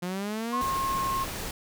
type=linear sweep; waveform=sawtooth; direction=up; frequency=174.61 to 250.8 Hz; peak=-26 dBFS; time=0.02-0.62 s; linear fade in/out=10 ms
type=tone; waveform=sine; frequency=1074 Hz; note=C6; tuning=45 cents sharp; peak=-26 dBFS; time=0.52-1.25 s; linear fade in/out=20 ms
type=noise; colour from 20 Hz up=pink; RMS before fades=-35 dBFS; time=0.61-1.51 s; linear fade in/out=2 ms
effects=none